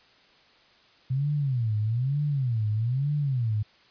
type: tone with vibrato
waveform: sine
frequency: 125.2 Hz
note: B2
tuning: 24 cents sharp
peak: -23 dBFS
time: 1.1-3.63 s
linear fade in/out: 10 ms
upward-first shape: sine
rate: 1.1 Hz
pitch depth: 290 cents each way
effects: white hiss -58 dBFS RMS until 3.9 s + resampled to 11025 Hz